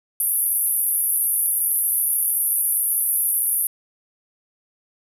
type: band-pass noise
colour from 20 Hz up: pink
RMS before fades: -21 dBFS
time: 0.2-3.67 s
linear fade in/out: 2 ms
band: 10000 to 13000 Hz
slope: 96 dB/octave
effects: none